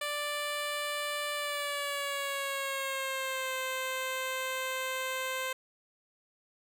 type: tone with pitch glide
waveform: 10% pulse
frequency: 587.3 to 520.2 Hz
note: D5 to C5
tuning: 0 to -10 cents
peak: -24 dBFS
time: 0.01-5.53 s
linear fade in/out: 5 ms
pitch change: -210 cents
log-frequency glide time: 1.35-3.54 s
effects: none